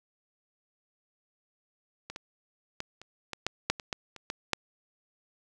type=clicks; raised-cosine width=0.2 ms; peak=-22 / -22 / -17 / -29 / -18 / -11 / -7 / -22 / -14 / -27 / -16 / -8 dBFS; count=12; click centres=2.1 / 2.161 / 2.804 / 3.016 / 3.333 / 3.466 / 3.7 / 3.798 / 3.928 / 4.163 / 4.301 / 4.533 s; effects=none